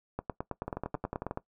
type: two click trains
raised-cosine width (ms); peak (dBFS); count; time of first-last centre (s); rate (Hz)
1; -20 / -19; 8 / 12; 0.68-1.311 / 0.19-1.374; 11.1 / 9.29
effects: noise-tail reverb RT60 0.1 s tail -19 dB re dry